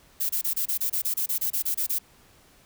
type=noise bursts; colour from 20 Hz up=violet; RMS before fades=-26 dBFS; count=15; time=0.2-1.988 s; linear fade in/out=10 ms; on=94 ms; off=27 ms; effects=pink hiss -57 dBFS RMS until 2.65 s